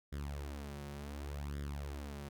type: tone with flanger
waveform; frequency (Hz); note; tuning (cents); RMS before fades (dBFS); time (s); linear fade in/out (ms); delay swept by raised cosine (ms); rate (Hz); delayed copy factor
sawtooth; 71.5; D2; -46; -43; 0.12-2.29; 10; 0.57 to 5.47; 0.68; +0.75
effects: none